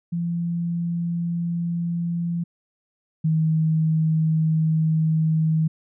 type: tone pair in turn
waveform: sine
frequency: 170.6 / 158.76 Hz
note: F3 / D#3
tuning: -40 / +35 cents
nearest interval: minor second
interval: 125 cents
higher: first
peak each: -22 / -17 dBFS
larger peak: second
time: 0.12-2.44 / 3.24-5.68 s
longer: second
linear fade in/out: 10 ms
effects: none